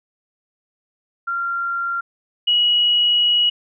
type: tone pair in turn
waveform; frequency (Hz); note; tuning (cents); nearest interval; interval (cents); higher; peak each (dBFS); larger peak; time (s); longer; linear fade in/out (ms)
sine; 1382 / 2912; F6 / F#7; -19 / -28; octave + minor second; 1291; second; -20 / -13; second; 1.27-2.01 / 2.47-3.5; second; 10
effects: none